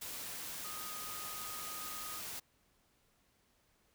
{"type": "tone in noise", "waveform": "sine", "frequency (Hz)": 1244.5, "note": "D#6", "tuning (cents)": 0, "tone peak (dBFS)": -48, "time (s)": [0.64, 2.2], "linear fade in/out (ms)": 10, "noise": "white", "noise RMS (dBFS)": -44, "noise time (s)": [0.01, 2.4], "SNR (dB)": -7, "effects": ["pink hiss -73 dBFS RMS until 3.94 s"]}